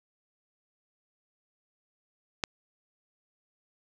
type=click; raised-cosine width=0.2 ms; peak=-10 dBFS; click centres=2.438 s; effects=none